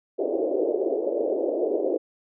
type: band-pass noise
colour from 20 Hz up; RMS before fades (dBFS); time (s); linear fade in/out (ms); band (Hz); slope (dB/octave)
pink; -25; 0.18-1.98; 20; 330 to 600; 48
effects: none